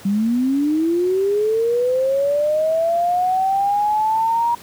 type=linear sweep; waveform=sine; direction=up; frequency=191.8 to 952 Hz; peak=-15 dBFS; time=0.05-4.55 s; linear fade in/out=5 ms; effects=pink hiss -41 dBFS RMS until 4.62 s + high-pass 100 Hz 12 dB/octave